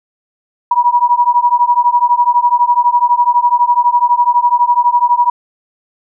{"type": "beating tone pair", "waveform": "sine", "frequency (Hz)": [960, 972], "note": ["B5", "B5"], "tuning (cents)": [-49, -28], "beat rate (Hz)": 12, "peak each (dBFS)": -11, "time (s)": [0.71, 5.3], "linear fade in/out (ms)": 5, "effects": []}